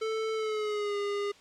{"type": "tone with pitch glide", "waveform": "square", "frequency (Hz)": [441.1, 406.8], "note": ["A4", "G#4"], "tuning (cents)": [4, -36], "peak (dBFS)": -30, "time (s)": [0.01, 1.32], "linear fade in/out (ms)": 10, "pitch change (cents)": -140, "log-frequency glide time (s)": [0.34, 0.97], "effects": ["white hiss -56 dBFS RMS until 1.4 s", "low-pass 5000 Hz 12 dB/octave"]}